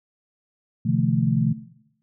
sine tone cluster, 127 / 147.5 / 168.7 / 218.6 Hz, B2 / D3 / E3 / A3, +49 / +8 / +40 / -11 cents, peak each -24 dBFS, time 0.85-1.53 s, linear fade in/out 10 ms, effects noise-tail reverb RT60 0.8 s tail -17 dB re dry

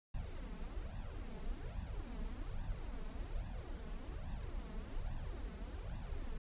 brown noise with flanger, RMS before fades -43 dBFS, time 0.14-6.38 s, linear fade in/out 5 ms, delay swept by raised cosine 1.1 to 4.7 ms, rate 1.2 Hz, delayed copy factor +0.85, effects resampled to 8000 Hz

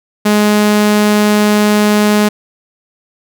sawtooth tone, 209.4 Hz, G#3, 15 cents sharp, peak -4 dBFS, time 0.25-2.29 s, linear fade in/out 10 ms, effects none

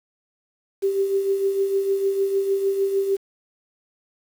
sine tone with tremolo, 392 Hz, G4, in tune, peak -16 dBFS, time 0.82-3.17 s, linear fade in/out 20 ms, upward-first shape triangle, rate 6.6 Hz, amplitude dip 60%, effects 7-bit

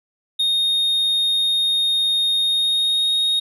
triangle tone with pitch glide, 3701 to 3731 Hz, A#7 to A#7, -13 to +1 cents, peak -15 dBFS, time 0.39-3.4 s, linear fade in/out 10 ms, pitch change +14 cents, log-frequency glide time 2.42-3.12 s, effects none

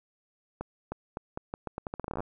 accelerating click train, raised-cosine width 1 ms, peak -20 dBFS, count 19, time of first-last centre 0.61-2.205 s, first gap 310 ms, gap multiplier 0.81, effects none

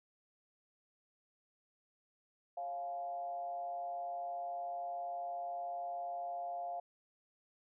sine tone with frequency modulation, 698.5 Hz, F5, in tune, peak -38 dBFS, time 2.57-6.8 s, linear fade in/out 5 ms, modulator 152 Hz, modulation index 0.5, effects none

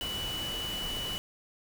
sine tone in noise, 2960 Hz, F#7, in tune, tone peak -34 dBFS, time 0.01-1.18 s, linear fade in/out 0 ms, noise pink, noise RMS -39 dBFS, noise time 0.01-1.18 s, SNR +2 dB, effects none

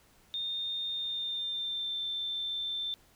sine tone with pitch glide, 3646 to 3557 Hz, A#7 to A7, -39 to +18 cents, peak -32 dBFS, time 0.34-2.94 s, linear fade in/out 0 ms, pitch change -43 cents, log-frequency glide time 0.91-2 s, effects pink hiss -63 dBFS RMS until 3.15 s

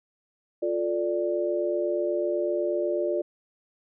sine chord, D minor, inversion first, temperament just, 352.4 / 440.5 / 587.3 Hz, F4 / A4 / D5, +16 / +2 / 0 cents, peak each -27 / -32 / -27 dBFS, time 0.62-3.22 s, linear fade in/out 10 ms, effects none

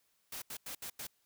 white noise bursts at uneven times, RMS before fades -43 dBFS, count 5, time 0.32-0.42 / 0.5-0.57 / 0.66-0.75 / 0.82-0.9 / 0.99-1.07 s, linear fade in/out 5 ms, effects white hiss -75 dBFS RMS until 1.25 s

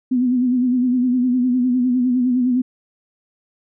sine tone with vibrato, 250 Hz, B3, 21 cents sharp, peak -14 dBFS, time 0.11-2.62 s, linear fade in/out 10 ms, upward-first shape sine, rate 9.8 Hz, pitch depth 55 cents each way, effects none

